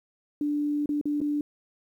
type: tone with dropouts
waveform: sine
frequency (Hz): 293.7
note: D4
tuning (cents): 0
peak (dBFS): -24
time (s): 0.41-1.41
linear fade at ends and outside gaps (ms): 2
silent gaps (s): 0.859-0.891 / 1.013-1.055 / 1.205-1.214
effects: 10-bit